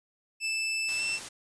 sawtooth tone with pitch glide, 2637 to 2675 Hz, E7 to E7, 0 to +25 cents, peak -25 dBFS, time 0.4-1.2 s, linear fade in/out 50 ms, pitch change +25 cents, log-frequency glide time 0.97-1.02 s
white noise, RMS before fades -40 dBFS, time 0.88-1.29 s, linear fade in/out 10 ms
effects resampled to 22050 Hz

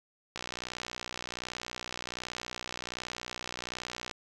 click train, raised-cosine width 0.2 ms, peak -19 dBFS, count 231, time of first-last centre 0.36-4.112 s, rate 61.3 Hz, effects none

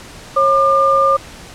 sine tone pair together, 544.8 / 1200 Hz, C#5 / D6, -30 / +37 cents, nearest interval octave + major second, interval 1367 cents, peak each -14 / -11 dBFS, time 0.36-1.17 s, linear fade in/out 10 ms, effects pink hiss -36 dBFS RMS until 1.54 s + low-pass 9000 Hz 12 dB/octave

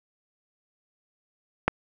click, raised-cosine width 0.5 ms, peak -5 dBFS, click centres 1.68 s, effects none

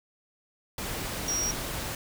sine tone in noise, 5670 Hz, F8, 25 cents sharp, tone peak -27 dBFS, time 1.28-1.51 s, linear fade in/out 2 ms, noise pink, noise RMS -34 dBFS, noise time 0.78-1.95 s, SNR +4 dB, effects none

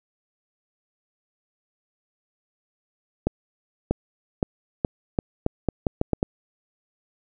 accelerating click train, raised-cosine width 2 ms, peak -7 dBFS, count 11, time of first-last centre 3.27-6.229 s, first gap 640 ms, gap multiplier 0.81, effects none

